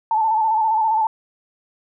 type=tone with vibrato; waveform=sine; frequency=880 Hz; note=A5; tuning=in tune; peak=-15 dBFS; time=0.11-1.07 s; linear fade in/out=2 ms; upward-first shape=square; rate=15 Hz; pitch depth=40 cents each way; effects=none